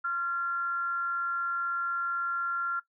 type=tone with frequency modulation; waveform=sine; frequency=1379 Hz; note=F6; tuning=22 cents flat; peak=-27 dBFS; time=0.04-2.8 s; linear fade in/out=10 ms; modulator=313 Hz; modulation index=0.26; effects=noise-tail reverb RT60 0.1 s tail -18 dB re dry